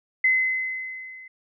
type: tone with level ramp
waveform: sine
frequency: 2044 Hz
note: C7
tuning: 41 cents flat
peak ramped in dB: -15 to -41 dBFS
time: 0.24-1.28 s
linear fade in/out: 5 ms
effects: none